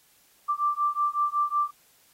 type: beating tone pair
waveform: sine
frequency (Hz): 1174 / 1179.4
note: D6 / D6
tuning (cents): -1 / +7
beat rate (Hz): 5.4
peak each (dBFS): -26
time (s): 0.48-1.71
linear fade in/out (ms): 20
effects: white hiss -61 dBFS RMS until 2.13 s + AAC 48 kbps